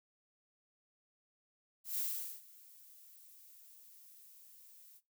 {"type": "noise with ADSR envelope", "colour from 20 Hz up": "violet", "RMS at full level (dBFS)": -36, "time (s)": [1.84, 5.01], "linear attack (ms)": 140, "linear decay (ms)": 430, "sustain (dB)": -23, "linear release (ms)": 47, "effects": ["noise-tail reverb RT60 0.2 s tail -17 dB re dry"]}